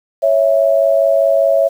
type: tone pair together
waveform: sine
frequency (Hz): 554.4 / 659.3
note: C#5 / E5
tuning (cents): 0 / 0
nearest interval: minor third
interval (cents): 300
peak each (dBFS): -12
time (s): 0.22-1.69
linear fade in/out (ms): 20
effects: 7-bit